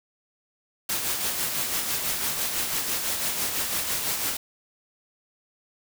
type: noise with tremolo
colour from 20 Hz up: white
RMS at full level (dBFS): -26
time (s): 0.89-4.37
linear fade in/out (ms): 5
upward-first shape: sine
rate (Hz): 6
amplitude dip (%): 40
effects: none